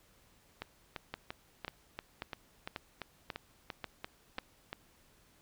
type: two click trains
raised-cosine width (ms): 0.3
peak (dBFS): -23 / -22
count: 13 / 7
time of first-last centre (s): 0.62-4.73 / 1.14-4.383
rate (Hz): 2.92 / 1.85
effects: pink hiss -66 dBFS RMS until 5.41 s